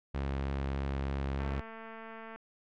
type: tone with vibrato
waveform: sawtooth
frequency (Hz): 68.4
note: C#2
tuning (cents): -23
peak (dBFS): -28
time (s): 0.14-1.61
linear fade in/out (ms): 10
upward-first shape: triangle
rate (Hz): 3.2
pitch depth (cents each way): 12
type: click train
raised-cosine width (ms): 0.5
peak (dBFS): -32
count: 216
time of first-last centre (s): 1.4-2.36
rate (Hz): 224
effects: low-pass 3000 Hz 12 dB/octave